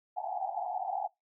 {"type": "band-pass noise", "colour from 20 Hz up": "pink", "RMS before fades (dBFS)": -35, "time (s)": [0.16, 1.08], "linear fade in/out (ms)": 20, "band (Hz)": [710, 830], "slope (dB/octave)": 96, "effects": ["noise-tail reverb RT60 0.2 s tail -26 dB re dry"]}